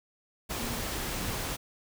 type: tone in noise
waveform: sine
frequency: 233.7 Hz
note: A#3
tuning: 5 cents sharp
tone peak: -39 dBFS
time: 0.58-0.82 s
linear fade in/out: 20 ms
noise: pink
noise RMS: -34 dBFS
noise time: 0.49-1.57 s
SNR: -8 dB
effects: none